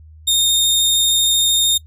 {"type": "tone with vibrato", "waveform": "sawtooth", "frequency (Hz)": 3674, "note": "A#7", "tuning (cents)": -26, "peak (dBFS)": -10, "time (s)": [0.27, 1.78], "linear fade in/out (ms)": 10, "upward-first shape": "sine", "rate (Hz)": 13, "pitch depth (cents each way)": 8, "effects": ["noise-tail reverb RT60 0.1 s tail -23 dB re dry", "added 78 Hz sine -39 dBFS peak until 1.86 s"]}